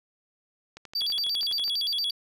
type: click train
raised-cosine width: 0.2 ms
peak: -25 dBFS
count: 12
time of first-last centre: 0.77-1.679 s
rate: 12.1 Hz
type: tone with vibrato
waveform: triangle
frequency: 3951 Hz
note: B7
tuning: in tune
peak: -24 dBFS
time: 0.95-2.11 s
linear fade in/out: 5 ms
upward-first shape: square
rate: 8.7 Hz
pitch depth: 280 cents each way
effects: none